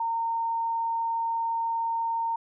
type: tone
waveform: sine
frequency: 917 Hz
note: A#5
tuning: 29 cents flat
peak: -25 dBFS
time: 0-2.36 s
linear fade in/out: 5 ms
effects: none